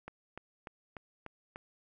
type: click train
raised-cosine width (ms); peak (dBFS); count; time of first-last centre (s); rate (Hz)
0.5; -28; 6; 0.08-1.559; 3.38
effects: none